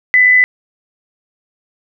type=tone with amplitude modulation; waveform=sine; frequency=2000 Hz; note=B6; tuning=21 cents sharp; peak=-4 dBFS; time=0.14-0.44 s; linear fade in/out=0 ms; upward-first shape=sine; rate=94.5 Hz; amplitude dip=35%; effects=none